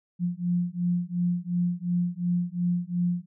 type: beating tone pair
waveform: sine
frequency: 174.61 / 177.41 Hz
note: F3 / F3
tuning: 0 / +28 cents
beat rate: 2.8 Hz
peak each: -27 dBFS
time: 0.19-3.26 s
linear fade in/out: 50 ms
effects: none